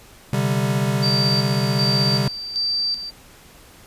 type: chord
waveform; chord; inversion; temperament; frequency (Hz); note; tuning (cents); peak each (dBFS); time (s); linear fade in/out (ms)
square; C suspended second; none; equal; 130.81 / 146.83 / 196; C3 / D3 / G3; 0 / 0 / 0; -22 / -25 / -24; 0.33-2.28; 2
type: tone with tremolo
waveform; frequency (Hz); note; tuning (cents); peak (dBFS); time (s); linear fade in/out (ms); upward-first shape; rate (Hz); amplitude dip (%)
sine; 4662; D8; -14; -19; 1.02-3.11; 20; square; 1.3; 65
effects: pink hiss -47 dBFS RMS until 3.86 s + resampled to 32000 Hz